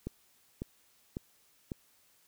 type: click train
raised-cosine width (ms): 3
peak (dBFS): -23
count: 4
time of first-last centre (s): 0.07-1.718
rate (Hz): 1.82
effects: white hiss -67 dBFS RMS until 2.27 s